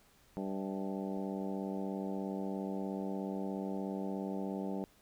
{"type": "harmonic tone with a mistuned harmonic", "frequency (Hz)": 96.9, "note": "G2", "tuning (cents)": -20, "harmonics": [2, 3, 4, 5, 6, 7, 8, 9], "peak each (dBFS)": [-38, -42, -44, -46, -48, -49, -50, -51], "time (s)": [0.37, 4.84], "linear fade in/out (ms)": 0, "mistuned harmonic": 7, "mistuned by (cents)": -61, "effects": ["pink hiss -66 dBFS RMS until 5.01 s"]}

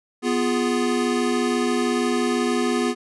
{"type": "chord", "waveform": "square", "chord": "F diminished", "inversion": "second", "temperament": "equal", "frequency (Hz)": [246.9, 349.2, 415.3], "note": ["Cb4", "F4", "Ab4"], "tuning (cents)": [0, 0, 0], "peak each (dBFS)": [-23, -26, -26], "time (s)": [0.22, 2.95], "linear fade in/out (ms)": 50, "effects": ["resampled to 24000 Hz"]}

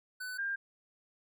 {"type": "tone pair in turn", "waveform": ["square", "sine"], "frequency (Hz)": [1500, 1599.3], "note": ["F#6", "G6"], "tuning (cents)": [23, 34], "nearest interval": "minor second", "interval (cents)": 111, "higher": "second", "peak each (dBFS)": [-39, -32], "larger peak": "second", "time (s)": [[0.2, 0.38], [0.38, 0.56]], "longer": "neither", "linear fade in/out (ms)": 10, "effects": []}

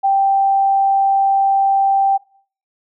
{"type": "tone", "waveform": "sine", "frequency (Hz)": 784, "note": "G5", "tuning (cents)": 0, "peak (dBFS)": -11, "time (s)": [0.03, 2.18], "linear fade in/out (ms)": 20, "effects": ["noise-tail reverb RT60 0.5 s tail -21 dB re dry"]}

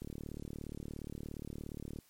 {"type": "click train", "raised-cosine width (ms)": 3, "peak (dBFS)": -30, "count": 74, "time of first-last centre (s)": [0.02, 1.988], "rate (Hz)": 37.1, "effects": ["white hiss -67 dBFS RMS until 2.09 s", "MP3 64 kbps"]}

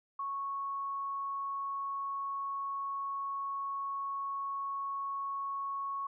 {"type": "tone", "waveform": "sine", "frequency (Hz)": 1105, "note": "C#6", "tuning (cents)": -6, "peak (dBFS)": -34, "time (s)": [0.19, 6.07], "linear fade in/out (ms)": 5, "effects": []}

